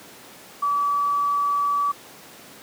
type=tone; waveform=sine; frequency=1148 Hz; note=D6; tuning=40 cents flat; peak=-19 dBFS; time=0.62-1.92 s; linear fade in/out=10 ms; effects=pink hiss -44 dBFS RMS until 2.62 s + high-pass 200 Hz 12 dB/octave